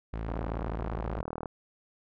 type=tone; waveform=sawtooth; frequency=55.3 Hz; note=A1; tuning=9 cents sharp; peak=-29 dBFS; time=0.13-1.22 s; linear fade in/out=5 ms
type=click train; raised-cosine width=1 ms; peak=-21 dBFS; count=47; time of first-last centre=0.29-1.458 s; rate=39.4 Hz
effects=low-pass 2000 Hz 12 dB/octave